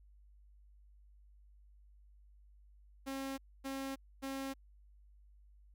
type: tone bursts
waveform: sawtooth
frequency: 270 Hz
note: C#4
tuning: 45 cents flat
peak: -35 dBFS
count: 3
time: 3.06-4.54 s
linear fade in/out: 20 ms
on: 320 ms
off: 260 ms
effects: added 50 Hz sine -59 dBFS peak until 5.74 s